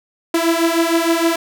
sawtooth beating tone pair, 329.6 / 336.1 Hz, E4 / E4, 0 / +34 cents, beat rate 6.5 Hz, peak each -13 dBFS, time 0.34-1.36 s, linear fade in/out 5 ms, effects none

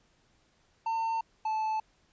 triangle tone pair in turn, 903 / 872.7 Hz, A5 / A5, +45 / -14 cents, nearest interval minor second, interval 59 cents, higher first, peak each -26 dBFS, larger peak neither, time 0.86-1.21 / 1.45-1.8 s, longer neither, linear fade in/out 5 ms, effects pink hiss -68 dBFS RMS until 2.12 s + resampled to 16000 Hz

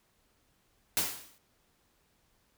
white noise with exponential decay, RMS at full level -26 dBFS, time 0.97-1.38 s, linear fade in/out 0 ms, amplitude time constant 88 ms, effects pink hiss -71 dBFS RMS until 2.57 s

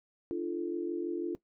sine tone cluster, 298.2 / 344.3 / 436.4 Hz, D4 / F4 / A4, +27 / -25 / -14 cents, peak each -37 / -33 / -40 dBFS, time 0.31-1.35 s, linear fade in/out 0 ms, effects noise-tail reverb RT60 0.1 s tail -17 dB re dry

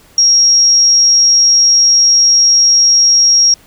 sine tone, 5600 Hz, F8, 4 cents sharp, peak -5 dBFS, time 0.18-3.54 s, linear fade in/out 2 ms, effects pink hiss -45 dBFS RMS until 3.66 s

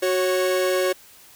45% pulse tone pair together, 370 / 550.5 Hz, F#4 / C#5, 0 / -12 cents, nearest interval perfect fifth, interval 688 cents, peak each -22 dBFS, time 0.02-0.93 s, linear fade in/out 10 ms, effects white hiss -49 dBFS RMS until 1.35 s

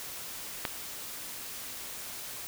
click, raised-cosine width 0.3 ms, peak -13 dBFS, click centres 0.652 s, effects white hiss -41 dBFS RMS until 2.47 s

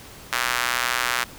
square tone with high-pass filter, 61 Hz, B1, 21 cents flat, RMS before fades -24 dBFS, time 0.32-1.24 s, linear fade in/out 5 ms, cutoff 1400 Hz, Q 1.4, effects pink hiss -43 dBFS RMS until 1.38 s

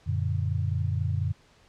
sine chord, Gb augmented, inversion none, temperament equal, 92.5 / 116.54 / 146.83 Hz, Gb2 / Bb2 / D3, 0 / 0 / 0 cents, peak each -27 / -30 / -31 dBFS, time 0.06-1.33 s, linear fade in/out 20 ms, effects pink hiss -59 dBFS RMS until 1.68 s + low-pass 6000 Hz 12 dB/octave

